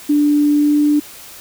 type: tone with pitch glide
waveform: sine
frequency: 293.7 to 295.4 Hz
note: D4 to D4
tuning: 0 to +10 cents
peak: -10 dBFS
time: 0.09-1 s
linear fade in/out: 10 ms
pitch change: +10 cents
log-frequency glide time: 0.52-0.81 s
effects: white hiss -37 dBFS RMS until 1.4 s